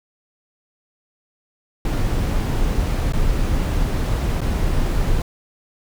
brown noise with dropouts, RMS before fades -19 dBFS, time 1.85-5.22 s, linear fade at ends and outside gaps 2 ms, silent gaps 3.124-3.134 / 4.407-4.415 s, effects none

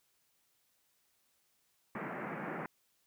pink band-pass noise, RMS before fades -41 dBFS, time 1.95-2.66 s, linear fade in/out 2 ms, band 150 to 2200 Hz, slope 48 dB/octave, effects white hiss -75 dBFS RMS until 3.06 s

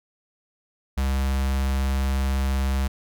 square tone with notch filter, 67.1 Hz, C2, 44 cents sharp, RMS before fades -23 dBFS, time 0.97-2.88 s, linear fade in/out 10 ms, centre 390 Hz, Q 1.4, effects none

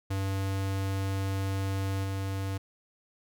square tone with level steps, 97 Hz, G2, 18 cents flat, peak -29 / -31 dBFS, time 0.1-2.58 s, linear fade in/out 10 ms, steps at 2.03 s, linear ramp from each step 20 ms, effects none

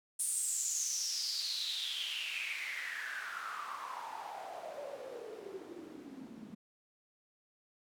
white noise with band-pass filter sweep, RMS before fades -40 dBFS, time 0.19-6.55 s, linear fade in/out 10 ms, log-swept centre 9400 to 210 Hz, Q 7.6, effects none

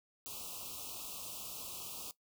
white band-stop noise, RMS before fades -45 dBFS, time 0.26-2.11 s, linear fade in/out 0 ms, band 1300 to 2500 Hz, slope 96 dB/octave, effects noise-tail reverb RT60 0.1 s tail -17 dB re dry

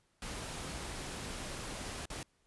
pink noise with dropouts, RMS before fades -42 dBFS, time 0.22-2.23 s, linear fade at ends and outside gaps 2 ms, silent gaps 2.056-2.101 s, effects pink hiss -74 dBFS RMS until 2.46 s + resampled to 24000 Hz

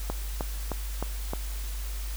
click train, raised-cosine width 1 ms, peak -16 dBFS, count 5, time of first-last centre 0.1-1.335 s, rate 3.24 Hz, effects added 50 Hz sine -31 dBFS peak until 2.16 s + white hiss -43 dBFS RMS until 2.16 s

